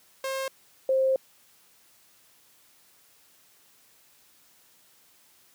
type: tone pair in turn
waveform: sawtooth / sine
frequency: 534 / 528.5 Hz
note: C5 / C5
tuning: +35 / +17 cents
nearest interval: unison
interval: 18 cents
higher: first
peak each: -25 / -20 dBFS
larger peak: second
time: 0.24-0.48 / 0.89-1.16 s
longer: second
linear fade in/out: 2 ms
effects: white hiss -60 dBFS RMS until 5.54 s + high-pass 80 Hz 12 dB/octave